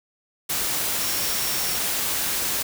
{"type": "tone in noise", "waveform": "sine", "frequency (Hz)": 5540, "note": "F8", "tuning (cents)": -15, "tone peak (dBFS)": -32, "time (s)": [1.01, 1.78], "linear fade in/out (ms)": 10, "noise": "white", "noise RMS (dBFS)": -25, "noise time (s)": [0.49, 2.63], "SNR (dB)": -10, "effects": []}